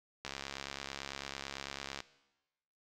click train, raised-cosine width 0.2 ms, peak -22 dBFS, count 122, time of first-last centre 0.25-2.004 s, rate 69 Hz, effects noise-tail reverb RT60 1.0 s tail -18 dB re dry

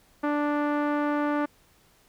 sawtooth tone with low-pass filter, 293.7 Hz, D4, in tune, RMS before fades -26 dBFS, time 0.23-1.46 s, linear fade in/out 10 ms, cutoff 1400 Hz, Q 1.5, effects pink hiss -61 dBFS RMS until 2.08 s

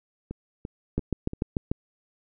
two click trains, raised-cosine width 3 ms, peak -12 / -21 dBFS, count 6 / 4, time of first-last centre 0.98-1.715 / 0.31-1.334 s, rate 6.8 / 2.93 Hz, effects none

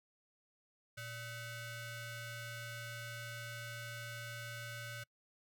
sawtooth ring-modulated tone, 698.5 Hz, F5, in tune, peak -37 dBFS, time 0.97-5.04 s, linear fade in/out 10 ms, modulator 816 Hz, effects noise-tail reverb RT60 0.1 s tail -25 dB re dry

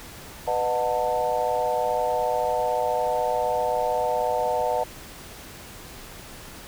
sine tone cluster, 497.1 / 611 / 727 / 891 Hz, B4 / D#5 / F#5 / A5, +11 / -32 / -31 / +22 cents, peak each -27 dBFS, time 0.47-4.84 s, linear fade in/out 10 ms, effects pink hiss -42 dBFS RMS until 6.67 s

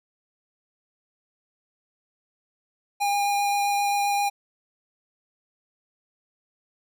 square tone with vibrato, 810 Hz, G#5, 43 cents flat, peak -22 dBFS, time 3-4.3 s, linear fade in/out 20 ms, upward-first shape triangle, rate 7.6 Hz, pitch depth 11 cents each way, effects none

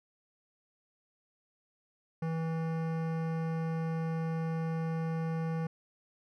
sine tone with hard clipping, 162.7 Hz, E3, 22 cents flat, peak -33 dBFS, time 2.22-5.67 s, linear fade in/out 5 ms, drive 17 dB, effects none

